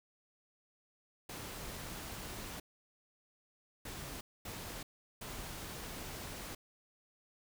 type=noise bursts at uneven times; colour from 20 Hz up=pink; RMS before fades=-45 dBFS; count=4; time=1.29-2.6 / 3.85-4.21 / 4.45-4.83 / 5.21-6.55 s; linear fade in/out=5 ms; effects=none